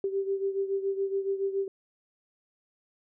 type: beating tone pair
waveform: sine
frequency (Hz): 390 / 397.1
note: G4 / G4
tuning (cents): -9 / +22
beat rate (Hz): 7.1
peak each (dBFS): -28 / -33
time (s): 0.04-1.68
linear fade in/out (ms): 2
effects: none